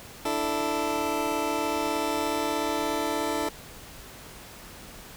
20% pulse chord, D suspended second, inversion none, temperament just, 293.7 / 330.4 / 440.5 Hz, D4 / E4 / A4, 0 / +4 / +2 cents, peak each -26 dBFS, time 0.25-3.49 s, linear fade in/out 5 ms, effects pink hiss -45 dBFS RMS until 5.16 s

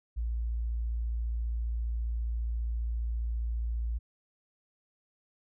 sine tone, 57.4 Hz, A#1, 26 cents flat, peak -29 dBFS, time 0.16-3.99 s, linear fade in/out 20 ms, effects none

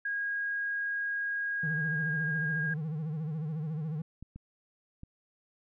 sine tone with pitch glide, 1637 to 1627.6 Hz, G#6 to G#6, -25 to -35 cents, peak -30 dBFS, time 0.05-2.74 s, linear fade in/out 5 ms, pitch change -10 cents, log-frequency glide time 1.69-2.14 s
triangle tone with vibrato, 155.56 Hz, D#3, in tune, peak -30 dBFS, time 1.63-4.02 s, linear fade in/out 5 ms, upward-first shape sine, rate 14 Hz, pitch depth 100 cents each way
clicks, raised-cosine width 5 ms, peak -32 dBFS, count 3, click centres 4.226 / 4.36 / 5.034 s
effects none

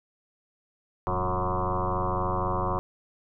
sine tone with frequency modulation, 549 Hz, C#5, 17 cents flat, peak -24 dBFS, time 1.07-2.79 s, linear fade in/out 0 ms, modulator 93.5 Hz, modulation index 6.6, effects none

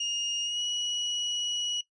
35% pulse tone with pitch glide, 2846 to 2919 Hz, F7 to F#7, +32 to -24 cents, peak -27 dBFS, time 0-1.81 s, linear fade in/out 5 ms, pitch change +44 cents, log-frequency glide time 0.43-0.61 s, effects noise-tail reverb RT60 0.1 s tail -17 dB re dry + resampled to 22050 Hz

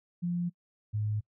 sine tone pair in turn, 174.61 / 106.08 Hz, F3 / G#2, 0 / +37 cents, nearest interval major sixth, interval 863 cents, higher first, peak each -28 dBFS, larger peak neither, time 0.22-0.5 / 0.93-1.21 s, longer neither, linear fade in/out 20 ms, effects noise-tail reverb RT60 0.1 s tail -25 dB re dry

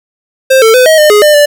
square tone with pitch steps, 527 / 446.4 / 506 / 634 / 606 / 417.3 / 600 / 586 Hz, C5 / A4 / B4 / D#5 / D#5 / G#4 / D5 / D5, +12 / +25 / +42 / +32 / -46 / +8 / +37 / -4 cents, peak -3 dBFS, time 0.5-1.46 s, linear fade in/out 10 ms, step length 120 ms, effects none

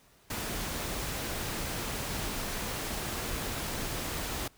pink noise, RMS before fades -35 dBFS, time 0.3-4.48 s, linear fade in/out 5 ms, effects pink hiss -62 dBFS RMS until 4.57 s

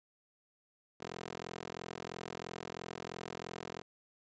15% pulse tone with high-pass filter, 43 Hz, F1, 26 cents flat, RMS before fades -45 dBFS, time 1-3.82 s, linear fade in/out 10 ms, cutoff 300 Hz, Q 0.89, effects resampled to 16000 Hz

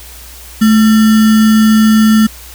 sine tone with sample-and-hold, 217.9 Hz, A3, 17 cents flat, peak -4 dBFS, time 0.61-2.27 s, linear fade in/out 10 ms, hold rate 1575 Hz, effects added 60 Hz sine -34 dBFS peak until 2.54 s + white hiss -34 dBFS RMS until 2.54 s

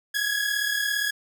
sawtooth tone pair together, 1648 / 1685.5 Hz, G#6 / G#6, -14 / +25 cents, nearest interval unison, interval 39 cents, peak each -23 dBFS, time 0.14-1.11 s, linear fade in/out 10 ms, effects none

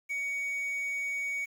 triangle tone with quantisation, 2245 Hz, C#7, 21 cents sharp, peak -29 dBFS, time 0.09-1.46 s, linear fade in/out 20 ms, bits 9, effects none

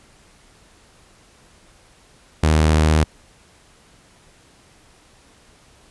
sawtooth tone with vibrato, 77.78 Hz, D#2, in tune, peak -9 dBFS, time 2.43-3.04 s, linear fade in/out 5 ms, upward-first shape sine, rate 15 Hz, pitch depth 17 cents each way, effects pink hiss -52 dBFS RMS until 5.9 s + resampled to 24000 Hz

